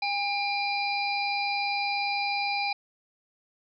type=harmonic tone with a mistuned harmonic; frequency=811 Hz; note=G#5; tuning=41 cents flat; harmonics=1 / 3 / 5 / 6; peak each=-29 / -30 / -36 / -35 dBFS; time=0.02-2.73 s; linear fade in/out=5 ms; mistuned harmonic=3; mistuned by=-30 cents; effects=none